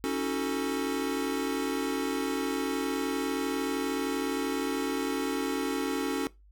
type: chord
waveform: square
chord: D# half-diminished seventh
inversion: third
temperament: equal with one note detuned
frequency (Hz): 277.2 / 316.9 / 370 / 440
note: C#4 / D#4 / F#4 / A4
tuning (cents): 0 / +32 / 0 / 0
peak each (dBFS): -32 / -37 / -35 / -35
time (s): 0.04-6.27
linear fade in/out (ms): 0
effects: noise-tail reverb RT60 0.2 s tail -19 dB re dry + added 50 Hz sine -54 dBFS peak until 6.51 s